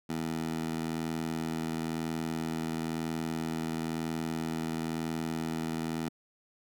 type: tone with high-pass filter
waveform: 15% pulse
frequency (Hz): 81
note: E2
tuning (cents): -30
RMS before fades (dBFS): -34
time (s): 0.09-6.09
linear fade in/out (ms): 10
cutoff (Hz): 210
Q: 1.5
effects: none